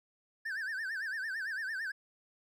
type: tone with vibrato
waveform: triangle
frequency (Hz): 1661.2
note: G#6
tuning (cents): 0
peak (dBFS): -33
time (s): 0.45-1.92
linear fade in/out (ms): 10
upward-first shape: sine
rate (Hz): 8.9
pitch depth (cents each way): 170
effects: none